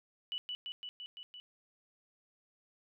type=tone with echo; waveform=sine; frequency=2960 Hz; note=F#7; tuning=in tune; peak=-35 dBFS; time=0.32-0.38 s; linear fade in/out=0 ms; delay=170 ms; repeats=6; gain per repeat=-2 dB; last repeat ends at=1.4 s; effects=none